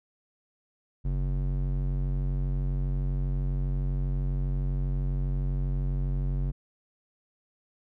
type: tone with band-pass filter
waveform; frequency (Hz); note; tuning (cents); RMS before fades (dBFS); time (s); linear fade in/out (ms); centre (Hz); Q
square; 46.25; F#1; 0; -28; 1.04-6.52; 20; 98; 1.7
effects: none